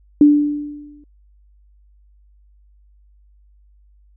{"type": "tone with exponential decay", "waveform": "sine", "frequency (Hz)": 293.7, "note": "D4", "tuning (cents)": 0, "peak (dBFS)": -4, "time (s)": [0.21, 1.04], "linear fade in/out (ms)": 2, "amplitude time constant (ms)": 180, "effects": ["added 50 Hz sine -49 dBFS peak until 4.16 s"]}